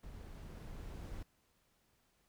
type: noise with level ramp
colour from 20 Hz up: brown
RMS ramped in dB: -51 to -45 dBFS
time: 0.03-1.23 s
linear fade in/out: 5 ms
effects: pink hiss -75 dBFS RMS until 2.28 s